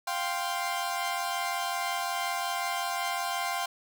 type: chord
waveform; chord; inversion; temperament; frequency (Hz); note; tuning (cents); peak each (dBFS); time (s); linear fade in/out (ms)
sawtooth; F suspended second; none; equal; 698.5 / 784 / 1046.5; F5 / G5 / C6; 0 / 0 / 0; -30; 0.07-3.66; 5
effects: none